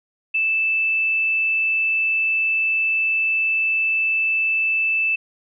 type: tone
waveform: sine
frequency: 2637 Hz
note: E7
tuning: in tune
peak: -17 dBFS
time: 0.34-5.16 s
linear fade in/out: 10 ms
effects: none